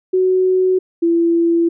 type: tone pair in turn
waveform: sine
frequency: 371.7 / 336.9 Hz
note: F#4 / E4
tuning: +8 / +38 cents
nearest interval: major second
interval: 170 cents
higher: first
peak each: -11 dBFS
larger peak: neither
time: 0.13-0.79 / 1.02-1.69 s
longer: second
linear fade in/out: 10 ms
effects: none